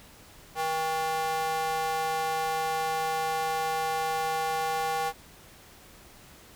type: tone with high-pass filter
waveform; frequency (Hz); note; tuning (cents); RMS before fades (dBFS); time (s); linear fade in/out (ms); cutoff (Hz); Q
square; 159.3; D#3; +41; -29; 0.55-5.13; 50; 710; 3.1
effects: pink hiss -52 dBFS RMS until 6.55 s